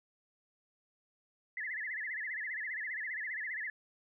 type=tone with vibrato; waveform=sine; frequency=1881 Hz; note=A#6; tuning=15 cents sharp; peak=-36 dBFS; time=1.57-3.7 s; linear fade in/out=2 ms; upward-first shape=sine; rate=15 Hz; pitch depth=180 cents each way; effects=none